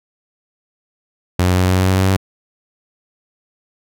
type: tone with pitch steps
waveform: sawtooth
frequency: 90.4 / 91.13 / 91.87 / 92.62 / 93.37 / 94.13 / 94.89 / 95.66 Hz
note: F#2 / F#2 / F#2 / F#2 / F#2 / F#2 / F#2 / G2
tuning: -40 / -26 / -12 / +2 / +16 / +30 / +44 / -42 cents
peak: -8 dBFS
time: 1.39-2.166 s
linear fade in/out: 5 ms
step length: 97 ms
effects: none